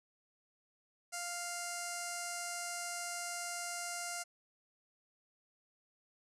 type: tone with notch filter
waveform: 5% pulse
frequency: 698.5 Hz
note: F5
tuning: in tune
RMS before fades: -41 dBFS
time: 1.12-4.24 s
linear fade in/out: 20 ms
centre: 3400 Hz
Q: 1
effects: resampled to 32000 Hz